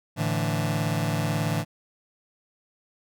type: chord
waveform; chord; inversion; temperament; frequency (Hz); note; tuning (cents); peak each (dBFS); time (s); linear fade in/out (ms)
sawtooth; A suspended fourth; none; just; 110 / 146.67 / 165; A2 / D3 / E3; 0 / -2 / +2; -24; 0.16-1.65; 50
effects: none